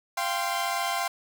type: chord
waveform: sawtooth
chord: F suspended second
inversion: none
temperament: equal with one note detuned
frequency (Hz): 689.6 / 784 / 1046.5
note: F5 / G5 / C6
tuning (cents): -22 / 0 / 0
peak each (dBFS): -27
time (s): 0.17-1.08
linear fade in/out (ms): 5
effects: none